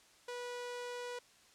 sawtooth tone, 488.5 Hz, B4, 19 cents flat, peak -37 dBFS, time 0.28-1.19 s, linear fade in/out 5 ms, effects white hiss -64 dBFS RMS until 1.54 s + low-pass 8000 Hz 12 dB/octave

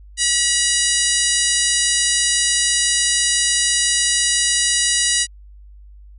harmonic tone, 966 Hz, B5, 39 cents flat, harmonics 2 / 3 / 4 / 5 / 6 / 7 / 8 / 9 / 10, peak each -24 / -24 / -24 / -24 / -24 / -24 / -24 / -24 / -24 dBFS, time 0.17-5.27 s, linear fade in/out 50 ms, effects added 50 Hz sine -39 dBFS peak until 6.18 s

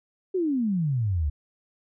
sine exponential sweep, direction down, 389 to 69 Hz, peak -22 dBFS, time 0.34-1.3 s, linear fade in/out 10 ms, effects none

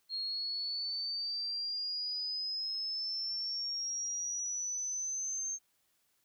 sine exponential sweep, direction up, 4245 to 6380 Hz, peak -34 dBFS, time 0.09-5.59 s, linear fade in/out 50 ms, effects white hiss -75 dBFS RMS until 6.24 s

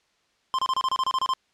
square tone bursts, 1046.5 Hz, C6, in tune, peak -22 dBFS, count 11, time 0.54-1.336 s, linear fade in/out 0 ms, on 46 ms, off 29 ms, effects white hiss -67 dBFS RMS until 1.53 s + low-pass 5000 Hz 12 dB/octave

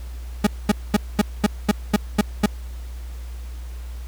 40% pulse tone bursts, 207.7 Hz, G#3, in tune, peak -12 dBFS, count 9, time 0.44-2.461 s, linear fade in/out 5 ms, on 29 ms, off 220 ms, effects added 60 Hz sine -30 dBFS peak until 4.07 s + pink hiss -48 dBFS RMS until 4.07 s

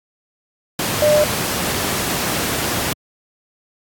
sine tone in noise, 600 Hz, D5, 37 cents sharp, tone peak -11 dBFS, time 1.02-1.24 s, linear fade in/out 2 ms, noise pink, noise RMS -20 dBFS, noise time 0.79-2.93 s, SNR +6 dB, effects high-pass 100 Hz 12 dB/octave + AAC 64 kbps

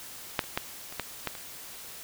clicks, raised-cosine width 0.3 ms, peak -8 / -29 / -11 / -26 / -14 / -13 / -25 dBFS, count 7, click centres 0.392 / 0.44 / 0.575 / 0.925 / 0.997 / 1.273 / 1.352 s, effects white hiss -44 dBFS RMS until 2.03 s

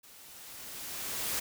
white noise with level ramp, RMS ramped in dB -55 to -32 dBFS, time 0.03-1.4 s, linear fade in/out 10 ms, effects none

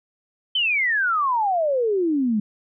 sine exponential sweep, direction down, 3123 to 203.4 Hz, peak -18 dBFS, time 0.55-2.4 s, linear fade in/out 5 ms, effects none

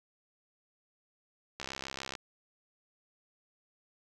click train, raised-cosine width 0.2 ms, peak -21 dBFS, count 38, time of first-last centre 1.6-2.152 s, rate 67 Hz, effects none

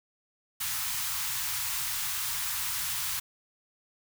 white band-stop noise, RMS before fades -32 dBFS, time 0.6-3.2 s, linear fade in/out 10 ms, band 150 to 850 Hz, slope 48 dB/octave, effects none

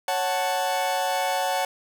40% pulse chord, F# minor, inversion second, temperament equal, 554.4 / 740 / 880 Hz, C#5 / F#5 / A5, 0 / 0 / 0 cents, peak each -28 / -25 / -27 dBFS, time 0.08-1.65 s, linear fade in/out 2 ms, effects none

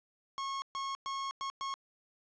45% pulse tone bursts at uneven times, 1091 Hz, C#6, 28 cents flat, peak -35 dBFS, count 5, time 0.38-0.62 / 0.75-0.95 / 1.06-1.31 / 1.41-1.5 / 1.61-1.74 s, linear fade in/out 0 ms, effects resampled to 16000 Hz + 12-bit

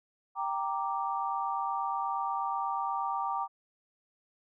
sine chord, G minor, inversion none, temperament equal, 784 / 932.3 / 1174.7 Hz, G5 / Bb5 / D6, 0 / 0 / 0 cents, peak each -34 dBFS, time 0.35-3.48 s, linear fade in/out 50 ms, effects none

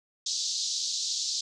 pink band-pass noise, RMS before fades -31 dBFS, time 0.26-1.41 s, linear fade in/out 5 ms, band 3800 to 6900 Hz, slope 48 dB/octave, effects none

